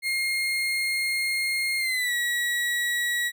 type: tone with pitch glide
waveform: 35% pulse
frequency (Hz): 2134 to 1923.3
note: C7 to B6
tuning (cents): +34 to -46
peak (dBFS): -22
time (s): 0.02-3.32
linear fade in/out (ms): 50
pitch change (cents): -180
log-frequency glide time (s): 1.78-2.14
effects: none